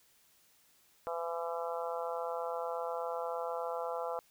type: harmonic tone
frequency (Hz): 168.3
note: E3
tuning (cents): +36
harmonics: 3 / 4 / 5 / 6 / 7 / 8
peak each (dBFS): -38 / -40 / -42 / -44 / -45 / -46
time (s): 1.07-4.19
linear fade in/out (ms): 0
effects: white hiss -67 dBFS RMS until 4.3 s